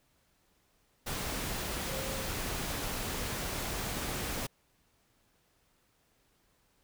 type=tone in noise; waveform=sine; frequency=534 Hz; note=C5; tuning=35 cents sharp; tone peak=-42 dBFS; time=1.87-2.29 s; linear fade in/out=10 ms; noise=pink; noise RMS=-36 dBFS; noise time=1.06-4.47 s; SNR=-9 dB; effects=pink hiss -71 dBFS RMS until 6.83 s